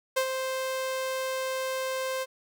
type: tone with ADSR envelope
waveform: sawtooth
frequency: 523.3 Hz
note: C5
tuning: in tune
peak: -18 dBFS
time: 0.16-2.26 s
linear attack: 13 ms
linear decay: 79 ms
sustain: -7 dB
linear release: 37 ms
effects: none